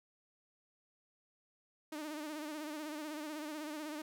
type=tone with vibrato; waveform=sawtooth; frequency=303.5 Hz; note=D#4; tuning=43 cents flat; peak=-37 dBFS; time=1.92-4.02 s; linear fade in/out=5 ms; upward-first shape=sine; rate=16 Hz; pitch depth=68 cents each way; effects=none